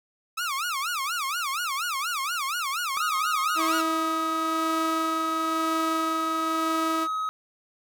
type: tone with vibrato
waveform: sawtooth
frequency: 1244.5 Hz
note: D#6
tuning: in tune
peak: -23 dBFS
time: 0.37-3.82 s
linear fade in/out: 10 ms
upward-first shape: sine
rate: 4.2 Hz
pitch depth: 270 cents each way
type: tone with pitch glide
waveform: triangle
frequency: 1255 to 1270.3 Hz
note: D#6 to D#6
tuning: +15 to +36 cents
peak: -24 dBFS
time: 2.97-7.29 s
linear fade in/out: 0 ms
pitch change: +21 cents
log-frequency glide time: 3.45-4.88 s
type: tone with tremolo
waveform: sawtooth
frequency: 323.9 Hz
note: E4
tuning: 30 cents flat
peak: -22 dBFS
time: 3.55-7.08 s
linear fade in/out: 50 ms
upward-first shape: sine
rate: 1 Hz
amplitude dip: 35%
effects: none